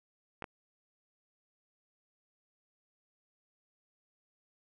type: clicks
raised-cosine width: 0.5 ms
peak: -25 dBFS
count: 2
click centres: 0.423 / 0.442 s
effects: none